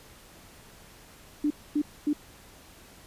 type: tone bursts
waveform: sine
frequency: 296 Hz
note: D4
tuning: 14 cents sharp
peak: -22 dBFS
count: 3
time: 1.44-2.132 s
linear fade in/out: 5 ms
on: 64 ms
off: 250 ms
effects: pink hiss -52 dBFS RMS until 3.06 s + resampled to 32000 Hz